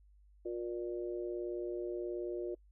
harmonic tone, 118.6 Hz, A#2, 30 cents sharp, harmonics 3 / 4 / 5, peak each -37 / -44 / -45 dBFS, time 0.45-2.55 s, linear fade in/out 10 ms, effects noise-tail reverb RT60 0.1 s tail -26 dB re dry + added 50 Hz sine -60 dBFS peak until 2.71 s

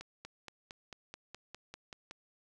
accelerating click train, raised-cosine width 0.2 ms, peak -28 dBFS, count 11, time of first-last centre 0.01-2.111 s, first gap 240 ms, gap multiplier 0.97, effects none

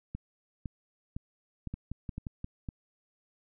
two click trains, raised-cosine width 5 ms, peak -24 / -24 dBFS, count 6 / 5, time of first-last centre 0.15-2.688 / 1.74-2.444 s, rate 1.97 / 5.68 Hz, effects none

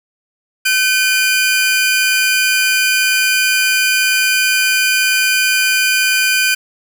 sawtooth tone pair together, 1529 / 2427 Hz, G6 / D#7, -44 / -44 cents, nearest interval minor sixth, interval 800 cents, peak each -11 dBFS, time 0.65-6.55 s, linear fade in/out 10 ms, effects none

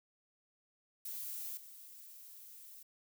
violet noise with level steps, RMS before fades -43 / -54 dBFS, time 1.05-2.83 s, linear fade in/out 5 ms, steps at 1.57 s, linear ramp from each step 2 ms, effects none

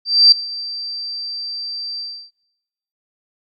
sine tone with ADSR envelope, 4686 Hz, D8, 5 cents flat, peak -4 dBFS, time 0.05-2.31 s, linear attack 270 ms, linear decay 4 ms, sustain -20 dB, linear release 320 ms, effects noise-tail reverb RT60 1.0 s tail -25 dB re dry + Opus 48 kbps

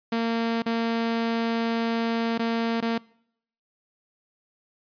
sawtooth tone with dropouts, 229.6 Hz, A#3, 26 cents flat, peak -19 dBFS, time 0.12-2.98 s, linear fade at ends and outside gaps 5 ms, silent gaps 0.622-0.661 / 2.379-2.393 / 2.806-2.823 s, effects noise-tail reverb RT60 0.7 s tail -24 dB re dry + resampled to 11025 Hz

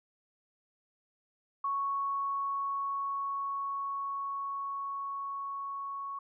sine tone with level ramp, 1108.7 Hz, C#6, in tune, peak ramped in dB -29 to -36 dBFS, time 1.64-6.19 s, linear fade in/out 5 ms, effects none

